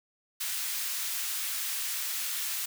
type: high-pass noise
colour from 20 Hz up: white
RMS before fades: -33 dBFS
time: 0.4-2.66 s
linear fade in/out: 10 ms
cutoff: 1500 Hz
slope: 12 dB/octave
effects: none